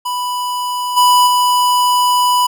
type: tone with level steps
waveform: square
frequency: 989 Hz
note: B5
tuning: 2 cents sharp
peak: -18 / -8 / -11 dBFS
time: 0.05-2.47 s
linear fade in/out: 10 ms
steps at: 0.96 / 1.26 s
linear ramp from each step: 20 ms
effects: none